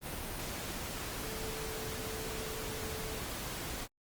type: tone in noise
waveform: sine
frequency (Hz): 440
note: A4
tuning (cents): 0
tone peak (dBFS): -44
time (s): 1.2-3.23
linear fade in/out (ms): 50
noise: pink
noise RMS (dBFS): -40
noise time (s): 0.01-3.88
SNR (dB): -7
effects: Opus 32 kbps